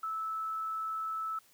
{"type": "tone", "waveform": "sine", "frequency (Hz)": 1309, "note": "E6", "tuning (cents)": -13, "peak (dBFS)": -33, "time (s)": [0.03, 1.39], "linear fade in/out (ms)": 5, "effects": ["white hiss -64 dBFS RMS until 1.53 s"]}